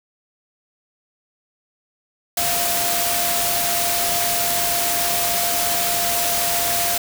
sine tone in noise, 694 Hz, F5, 11 cents flat, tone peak -25 dBFS, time 2.37-6.98 s, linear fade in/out 5 ms, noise white, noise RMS -21 dBFS, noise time 2.37-6.98 s, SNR -7 dB, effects none

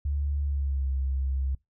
sine tone with pitch glide, 71.6 to 66.81 Hz, D2 to C2, -43 to +37 cents, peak -25 dBFS, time 0.05-1.55 s, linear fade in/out 5 ms, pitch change -120 cents, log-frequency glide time 0.42-0.9 s, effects noise-tail reverb RT60 0.2 s tail -24 dB re dry

